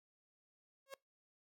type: tone with exponential growth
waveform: sawtooth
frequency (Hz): 544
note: C#5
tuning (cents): -33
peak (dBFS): -39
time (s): 0.86-0.94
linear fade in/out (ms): 2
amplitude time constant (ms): 17
effects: noise-tail reverb RT60 0.2 s tail -24 dB re dry